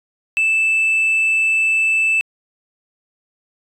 sine tone, 2637 Hz, E7, in tune, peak -11 dBFS, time 0.37-2.21 s, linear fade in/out 0 ms, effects tanh soft clip ceiling -12 dBFS

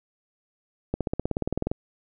accelerating click train, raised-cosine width 2 ms, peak -12 dBFS, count 15, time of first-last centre 0.94-1.715 s, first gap 67 ms, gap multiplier 0.97, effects none

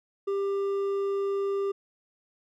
sine tone with hard clipping, 396.2 Hz, G4, 18 cents sharp, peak -27 dBFS, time 0.27-1.72 s, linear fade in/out 10 ms, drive 5 dB, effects none

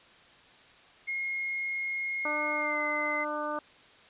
sine tone with pitch glide, 2151 to 2056 Hz, C7 to C7, +47 to -31 cents, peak -30 dBFS, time 1.07-3.25 s, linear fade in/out 20 ms, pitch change -78 cents, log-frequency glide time 2.55-2.79 s
harmonic tone, 299.4 Hz, D4, 33 cents sharp, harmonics 1 / 2 / 3 / 4 / 5, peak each -39 / -35 / -38 / -35 / -41 dBFS, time 2.25-3.59 s, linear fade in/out 2 ms
effects white hiss -56 dBFS RMS until 4.09 s + resampled to 8000 Hz

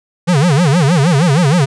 square tone with vibrato, 156.5 Hz, D#3, 10 cents sharp, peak -9 dBFS, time 0.27-1.66 s, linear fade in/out 20 ms, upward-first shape sine, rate 6.4 Hz, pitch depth 270 cents each way, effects resampled to 22050 Hz

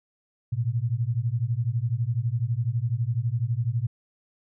sine beating tone pair, 111.8 / 123.8 Hz, A2 / B2, +28 / +5 cents, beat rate 12 Hz, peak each -26 dBFS, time 0.52-3.87 s, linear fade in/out 10 ms, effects none

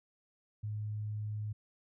sine tone, 106 Hz, G#2, 36 cents sharp, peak -35 dBFS, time 0.63-1.53 s, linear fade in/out 10 ms, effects none

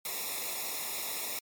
white noise with comb filter, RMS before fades -36 dBFS, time 0.05-1.39 s, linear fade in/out 2 ms, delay 0.65 ms, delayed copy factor -1, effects MP3 96 kbps

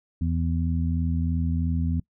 harmonic tone, 83 Hz, E2, 12 cents sharp, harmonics 1 / 2 / 3, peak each -24 / -28 / -30 dBFS, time 0.21-2 s, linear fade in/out 5 ms, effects noise-tail reverb RT60 0.1 s tail -23 dB re dry

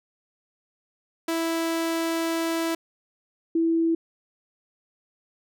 sawtooth / sine tone pair in turn, 329.6 / 329.6 Hz, E4 / E4, 0 / 0 cents, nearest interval unison, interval 0 cents, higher neither, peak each -20 / -19 dBFS, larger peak second, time 1.28-2.75 / 3.55-3.95 s, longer first, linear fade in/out 5 ms, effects none

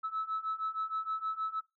sine beating tone pair, 1299 / 1305.4 Hz, E6 / E6, -26 / -17 cents, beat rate 6.4 Hz, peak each -36 / -34 dBFS, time 0.03-1.61 s, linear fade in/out 20 ms, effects noise-tail reverb RT60 0.2 s tail -20 dB re dry + tanh soft clip ceiling -27 dBFS

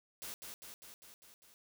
white noise with echo, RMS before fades -45 dBFS, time 0.22-0.34 s, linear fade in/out 0 ms, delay 200 ms, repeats 6, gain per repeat -3 dB, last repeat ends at 1.54 s, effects none

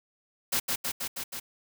white noise with echo, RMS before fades -27 dBFS, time 0.52-0.6 s, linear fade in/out 10 ms, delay 160 ms, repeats 5, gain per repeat -2 dB, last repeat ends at 1.4 s, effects none

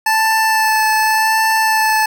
25% pulse tone with vibrato, 877 Hz, A5, 6 cents flat, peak -8 dBFS, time 0.06-2.06 s, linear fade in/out 5 ms, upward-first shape sine, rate 0.88 Hz, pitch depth 14 cents each way, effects none

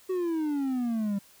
triangle exponential sweep, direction down, 378.5 to 196 Hz, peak -24 dBFS, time 0.09-1.19 s, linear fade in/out 10 ms, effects white hiss -57 dBFS RMS until 1.4 s

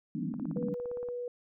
pink band-pass noise, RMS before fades -35 dBFS, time 0.15-0.74 s, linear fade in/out 0 ms, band 150 to 300 Hz, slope 96 dB/octave
click train, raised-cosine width 1 ms, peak -34 dBFS, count 14, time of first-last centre 0.34-1.087 s, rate 17.4 Hz
sine tone, 487.7 Hz, B4, 22 cents flat, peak -34 dBFS, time 0.56-1.28 s, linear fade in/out 2 ms
effects none

